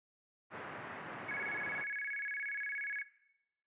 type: band-pass noise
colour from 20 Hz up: white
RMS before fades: -46 dBFS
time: 0.5-1.85 s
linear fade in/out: 50 ms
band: 110 to 1900 Hz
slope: 24 dB/octave
type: tone with vibrato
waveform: sine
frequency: 1928 Hz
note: B6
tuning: 42 cents flat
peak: -37 dBFS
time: 1.28-3.03 s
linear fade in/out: 10 ms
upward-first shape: square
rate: 17 Hz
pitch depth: 240 cents each way
effects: noise-tail reverb RT60 0.9 s tail -17 dB re dry + resampled to 8000 Hz